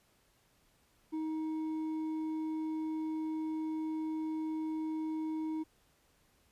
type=tone with hard clipping; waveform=sine; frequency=314.8 Hz; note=D#4; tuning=20 cents sharp; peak=-35 dBFS; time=1.12-5.64 s; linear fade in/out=20 ms; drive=4 dB; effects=pink hiss -70 dBFS RMS until 6.51 s + resampled to 32000 Hz